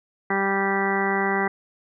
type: harmonic tone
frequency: 196 Hz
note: G3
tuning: in tune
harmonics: 1 / 2 / 3 / 4 / 5 / 6 / 7 / 8 / 9 / 10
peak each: -28 / -26 / -38 / -27 / -32 / -31 / -37 / -30 / -37 / -27 dBFS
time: 0.3-1.48 s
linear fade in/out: 5 ms
effects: none